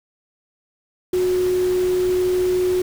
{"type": "tone in noise", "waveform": "sine", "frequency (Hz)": 365.1, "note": "F#4", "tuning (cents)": -23, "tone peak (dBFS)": -16, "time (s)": [1.13, 2.82], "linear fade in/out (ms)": 5, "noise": "pink", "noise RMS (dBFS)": -34, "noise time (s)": [1.13, 2.82], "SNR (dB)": 15, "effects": []}